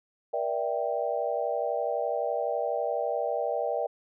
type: chord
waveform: sine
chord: E half-diminished seventh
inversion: second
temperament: equal with one note detuned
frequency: 475.7 / 587.3 / 659.3 / 784 Hz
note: Bb4 / D5 / E5 / G5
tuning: +35 / 0 / 0 / 0 cents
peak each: -32 / -31 / -32 / -33 dBFS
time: 0.33-3.87 s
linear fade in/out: 10 ms
effects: none